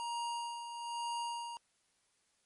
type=tone with tremolo; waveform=square; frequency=942 Hz; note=A#5; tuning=18 cents sharp; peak=-36 dBFS; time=0-1.57 s; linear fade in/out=0 ms; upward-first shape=sine; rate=1.1 Hz; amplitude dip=55%; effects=white hiss -75 dBFS RMS until 2.45 s + MP3 48 kbps